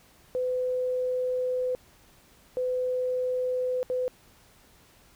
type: tone bursts at uneven times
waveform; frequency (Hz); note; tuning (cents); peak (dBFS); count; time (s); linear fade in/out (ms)
sine; 505; B4; +39; -25; 3; 0.35-1.75 / 2.57-3.83 / 3.9-4.08; 0
effects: pink hiss -58 dBFS RMS until 5.15 s